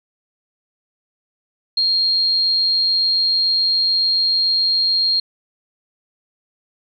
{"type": "tone", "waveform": "sine", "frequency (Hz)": 4229, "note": "C8", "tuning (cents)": 18, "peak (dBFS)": -14, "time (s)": [1.77, 5.2], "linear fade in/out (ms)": 5, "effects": []}